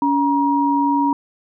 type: tone pair together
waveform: sine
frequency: 282.4 / 950 Hz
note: C#4 / A#5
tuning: +32 / +33 cents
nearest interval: octave + major sixth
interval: 2101 cents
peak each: -17 dBFS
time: 0.02-1.13 s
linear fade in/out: 2 ms
effects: none